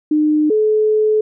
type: tone pair in turn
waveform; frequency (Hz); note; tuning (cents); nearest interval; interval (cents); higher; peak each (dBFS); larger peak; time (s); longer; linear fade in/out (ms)
sine; 303.9 / 429.8; D#4 / A4; -41 / -41; tritone; 600; second; -11; neither; 0.11-0.5 / 0.5-1.21; second; 5
effects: none